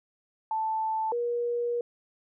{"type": "tone pair in turn", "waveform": "sine", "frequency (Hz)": [880, 477.6], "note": ["A5", "A#4"], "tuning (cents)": [0, 42], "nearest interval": "major seventh", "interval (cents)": 1058, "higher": "first", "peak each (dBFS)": -26, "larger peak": "neither", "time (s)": [[0.51, 1.12], [1.12, 1.81]], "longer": "second", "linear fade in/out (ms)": 2, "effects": []}